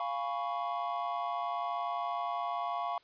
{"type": "chord", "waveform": "triangle", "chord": "C# dominant seventh", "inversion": "first", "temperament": "equal", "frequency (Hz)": [698.5, 830.6, 987.8, 1108.7], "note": ["E#5", "G#5", "B5", "C#6"], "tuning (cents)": [0, 0, 0, 0], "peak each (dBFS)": [-34, -39, -38, -35], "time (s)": [0, 2.98], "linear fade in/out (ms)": 2, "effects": ["white hiss -65 dBFS RMS until 3.03 s", "resampled to 11025 Hz"]}